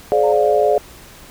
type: chord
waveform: sine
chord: D half-diminished seventh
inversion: second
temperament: just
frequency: 422.9 / 528.6 / 587.3 / 704.8 Hz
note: Ab4 / C5 / D5 / F5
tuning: +31 / +18 / 0 / +16 cents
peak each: -16 / -21 / -16 / -18 dBFS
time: 0.12-0.78 s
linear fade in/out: 0 ms
type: tone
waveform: sine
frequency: 911 Hz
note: A#5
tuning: 40 cents flat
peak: -26 dBFS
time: 0.23-0.33 s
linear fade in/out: 10 ms
effects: pink hiss -41 dBFS RMS until 1.3 s

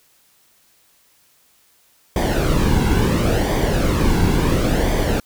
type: noise with flanger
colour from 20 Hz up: brown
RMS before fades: -17 dBFS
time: 2.16-5.2 s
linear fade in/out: 2 ms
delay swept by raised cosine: 0.73 to 1.66 ms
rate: 0.72 Hz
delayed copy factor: -0.6
effects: white hiss -57 dBFS RMS until 5.25 s

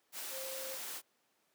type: tone in noise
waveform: sine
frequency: 529 Hz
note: C5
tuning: 19 cents sharp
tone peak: -44 dBFS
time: 0.3-0.78 s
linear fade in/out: 50 ms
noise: white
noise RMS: -43 dBFS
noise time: 0.12-1.02 s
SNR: -4 dB
effects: pink hiss -75 dBFS RMS until 1.54 s + high-pass 300 Hz 12 dB/octave

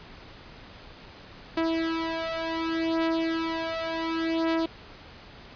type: beating tone pair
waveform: sawtooth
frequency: 326.7 / 327.38 Hz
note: E4 / E4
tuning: -15 / -12 cents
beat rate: 0.68 Hz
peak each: -25 dBFS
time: 1.57-4.66 s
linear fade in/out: 5 ms
effects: pink hiss -47 dBFS RMS until 5.55 s + resampled to 11025 Hz

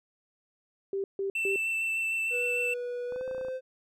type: tone bursts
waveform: sine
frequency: 392 Hz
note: G4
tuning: in tune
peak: -28 dBFS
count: 3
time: 0.93-1.56 s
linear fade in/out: 2 ms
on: 110 ms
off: 150 ms
type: tone with vibrato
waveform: triangle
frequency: 2668 Hz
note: E7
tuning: 20 cents sharp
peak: -26 dBFS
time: 1.35-2.74 s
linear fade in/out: 5 ms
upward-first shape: triangle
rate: 6.6 Hz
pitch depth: 16 cents each way
type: tone with pitch glide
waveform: triangle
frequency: 488.2 to 516.9 Hz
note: B4 to C5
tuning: -20 to -21 cents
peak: -30 dBFS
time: 2.3-3.61 s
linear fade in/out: 50 ms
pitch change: +99 cents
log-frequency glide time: 3.08-3.25 s
type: clicks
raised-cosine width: 1 ms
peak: -32 dBFS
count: 10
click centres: 3.123 / 3.161 / 3.211 / 3.278 / 3.312 / 3.348 / 3.381 / 3.412 / 3.449 / 3.484 s
effects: none

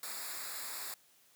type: noise with comb filter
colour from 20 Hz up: white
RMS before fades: -42 dBFS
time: 0.03-0.94 s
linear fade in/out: 2 ms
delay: 0.33 ms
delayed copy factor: -0.8
effects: white hiss -66 dBFS RMS until 1.35 s + high-pass 80 Hz 12 dB/octave

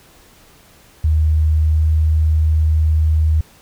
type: tone with pitch glide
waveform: sine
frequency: 77.78 to 78.28 Hz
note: D#2 to D#2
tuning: 0 to +11 cents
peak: -11 dBFS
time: 1.04-3.41 s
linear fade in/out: 5 ms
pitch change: +11 cents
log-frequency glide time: 1.66-1.87 s
effects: pink hiss -48 dBFS RMS until 3.61 s

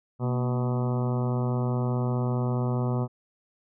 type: harmonic tone with a mistuned harmonic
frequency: 124.8 Hz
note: B2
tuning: 19 cents sharp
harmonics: 1 / 2 / 3 / 4 / 5 / 6 / 7 / 8 / 9 / 10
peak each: -25 / -31 / -35 / -37 / -39 / -41 / -42 / -43 / -44 / -45 dBFS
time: 0.19-3.08 s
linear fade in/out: 50 ms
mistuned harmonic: 2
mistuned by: -68 cents
effects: none

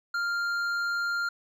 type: tone with hard clipping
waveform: sine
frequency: 1396.9 Hz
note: F6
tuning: in tune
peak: -28 dBFS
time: 0.14-1.29 s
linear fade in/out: 5 ms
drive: 7 dB
effects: none

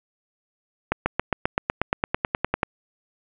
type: accelerating click train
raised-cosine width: 0.5 ms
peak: -5 dBFS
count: 16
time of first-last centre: 0.92-2.631 s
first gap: 140 ms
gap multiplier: 0.97
effects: resampled to 8000 Hz + 7-bit

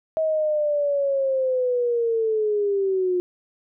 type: linear sweep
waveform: sine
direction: down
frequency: 640 to 355.8 Hz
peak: -19 dBFS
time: 0.17-3.2 s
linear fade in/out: 0 ms
effects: none

